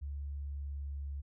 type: tone with pitch glide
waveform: sine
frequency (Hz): 71 to 70.39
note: C#2 to C#2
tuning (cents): +42 to +27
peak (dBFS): -37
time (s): 0.01-1.22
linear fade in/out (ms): 20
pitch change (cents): -15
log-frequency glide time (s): 0.33-1.01
effects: none